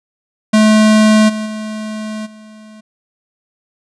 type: tone with level steps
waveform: square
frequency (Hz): 215.6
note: A3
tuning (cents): -35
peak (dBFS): -7 / -19 / -22 / -36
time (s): 0.53-2.81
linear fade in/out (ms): 10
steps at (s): 1.28 / 1.45 / 2.25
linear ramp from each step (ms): 20
effects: resampled to 22050 Hz